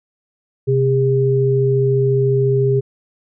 sine tone pair together, 130 / 404.2 Hz, C3 / G#4, -11 / -47 cents, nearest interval octave + minor sixth, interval 1964 cents, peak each -15 dBFS, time 0.67-2.81 s, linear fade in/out 20 ms, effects none

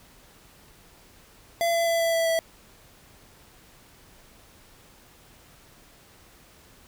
square tone with pitch steps, 678 / 673.7 / 669.4 / 665.2 / 661 / 656.8 Hz, E5 / E5 / E5 / E5 / E5 / E5, +49 / +38 / +26 / +16 / +5 / -6 cents, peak -22 dBFS, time 1.61-2.39 s, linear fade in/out 0 ms, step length 130 ms, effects pink hiss -54 dBFS RMS until 6.87 s

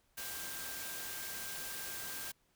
sine tone in noise, 1585 Hz, G6, 19 cents sharp, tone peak -50 dBFS, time 0.17-2.32 s, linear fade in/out 10 ms, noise white, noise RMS -43 dBFS, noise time 0.17-2.32 s, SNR -10 dB, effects pink hiss -74 dBFS RMS until 2.55 s

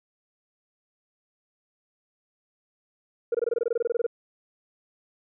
sine tone bursts, 470 Hz, A#4, 14 cents sharp, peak -19 dBFS, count 16, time 3.32-4.066 s, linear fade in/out 5 ms, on 26 ms, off 22 ms, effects tanh soft clip ceiling -19 dBFS

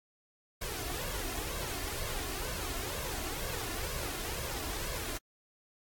pink noise with flanger, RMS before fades -37 dBFS, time 0.61-5.18 s, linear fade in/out 10 ms, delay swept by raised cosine 1.8 to 2.9 ms, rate 2.1 Hz, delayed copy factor +0.65, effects AAC 64 kbps

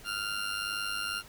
20% pulse tone with amplitude modulation, 1396.9 Hz, F6, in tune, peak -24 dBFS, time 0.04-1.23 s, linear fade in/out 50 ms, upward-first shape sine, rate 102 Hz, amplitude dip 65%, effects pink hiss -52 dBFS RMS until 1.28 s

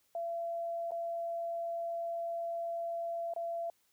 sine tone with dropouts, 677 Hz, E5, 46 cents sharp, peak -34 dBFS, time 0.15-3.7 s, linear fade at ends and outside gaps 2 ms, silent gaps 0.909-0.918 / 3.337-3.362 s, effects white hiss -73 dBFS RMS until 3.92 s

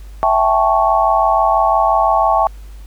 sine chord, A dominant seventh, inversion second, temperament equal with one note detuned, 659.3 / 784 / 869.9 / 1108.7 Hz, E5 / G5 / A5 / C#6, 0 / 0 / -20 / 0 cents, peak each -16 dBFS, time 0.23-2.47 s, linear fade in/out 0 ms, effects added 50 Hz sine -31 dBFS peak until 2.86 s + pink hiss -49 dBFS RMS until 2.86 s

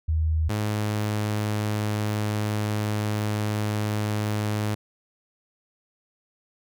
sine / sawtooth tone pair in turn, 79.2 / 105.72 Hz, D#2 / G#2, +31 / +31 cents, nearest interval perfect fourth, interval 500 cents, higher second, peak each -20 dBFS, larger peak neither, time 0.08-0.49 / 0.49-4.75 s, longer second, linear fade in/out 10 ms, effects none

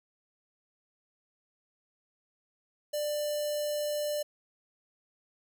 square tone with notch filter, 593 Hz, D5, 17 cents sharp, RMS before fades -32 dBFS, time 2.93-4.23 s, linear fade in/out 10 ms, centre 1500 Hz, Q 0.51, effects none

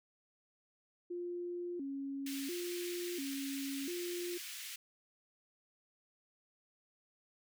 sine tone with vibrato, 311.1 Hz, D#4, in tune, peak -38 dBFS, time 1.1-4.38 s, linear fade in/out 10 ms, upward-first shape square, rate 0.72 Hz, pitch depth 210 cents each way
pink high-pass noise, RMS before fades -46 dBFS, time 2.26-4.76 s, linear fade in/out 5 ms, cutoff 2000 Hz, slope 24 dB/octave
effects none

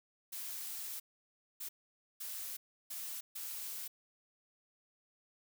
blue noise bursts at uneven times, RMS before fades -43 dBFS, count 5, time 0.32-1 / 1.6-1.69 / 2.2-2.57 / 2.9-3.21 / 3.35-3.88 s, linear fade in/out 10 ms, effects none

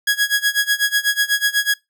sawtooth tone with tremolo, 1661.2 Hz, G#6, in tune, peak -9 dBFS, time 0.07-1.74 s, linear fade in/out 5 ms, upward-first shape sine, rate 8.1 Hz, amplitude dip 90%, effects noise-tail reverb RT60 0.2 s tail -24 dB re dry

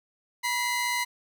sawtooth tone pair together, 970 / 2055 Hz, B5 / C7, -31 / -32 cents, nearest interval octave + minor second, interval 1299 cents, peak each -25 dBFS, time 0.43-1.05 s, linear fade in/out 20 ms, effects none

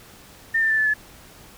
sine tone with pitch steps, 1809 / 1786.2 / 1763.6 / 1741.3 / 1719.3 Hz, A6 / A6 / A6 / A6 / A6, +48 / +26 / +4 / -18 / -41 cents, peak -17 dBFS, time 0.54-0.94 s, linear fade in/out 10 ms, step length 80 ms, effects pink hiss -47 dBFS RMS until 1.57 s

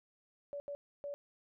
sine tone bursts at uneven times, 572 Hz, D5, 46 cents flat, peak -39 dBFS, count 3, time 0.53-0.6 / 0.68-0.75 / 1.04-1.14 s, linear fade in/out 0 ms, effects none

